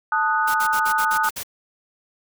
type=chord; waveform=sine; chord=D# diminished; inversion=second; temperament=equal; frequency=880 / 1244.5 / 1480 Hz; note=A5 / D#6 / F#6; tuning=0 / 0 / 0 cents; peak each=-22 dBFS; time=0.12-1.29 s; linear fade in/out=2 ms
type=noise bursts; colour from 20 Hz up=white; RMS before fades=-30 dBFS; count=8; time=0.47-1.434 s; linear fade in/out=10 ms; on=75 ms; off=52 ms
effects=none